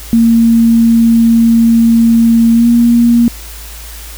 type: tone with pitch glide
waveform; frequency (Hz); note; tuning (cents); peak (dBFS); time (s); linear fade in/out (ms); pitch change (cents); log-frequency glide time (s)
sine; 229.8 to 235.9; A#3 to A#3; -25 to +21; -4; 0.13-3.28; 0; +46; 2.53-2.67
effects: added 55 Hz sine -28 dBFS peak until 4.17 s + white hiss -31 dBFS RMS until 4.17 s